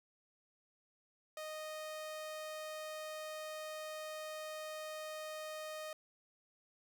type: tone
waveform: sawtooth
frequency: 620 Hz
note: D#5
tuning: 6 cents flat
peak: -39 dBFS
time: 1.37-5.93 s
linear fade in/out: 2 ms
effects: none